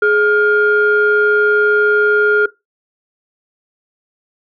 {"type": "tone pair together", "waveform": "sine", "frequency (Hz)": [420, 1412.7], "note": ["G#4", "F6"], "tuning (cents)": [19, 19], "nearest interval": "octave + major sixth", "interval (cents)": 2100, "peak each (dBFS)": -11, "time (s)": [0.02, 2.46], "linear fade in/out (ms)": 5, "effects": ["noise-tail reverb RT60 0.2 s tail -19 dB re dry", "tanh soft clip ceiling -3 dBFS"]}